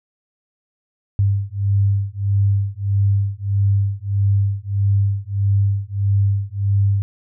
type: beating tone pair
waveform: sine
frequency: 98.9 / 100.5 Hz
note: G2 / G2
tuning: +16 / +44 cents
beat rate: 1.6 Hz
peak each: -18 dBFS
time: 1.19-7.02 s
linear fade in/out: 0 ms
effects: none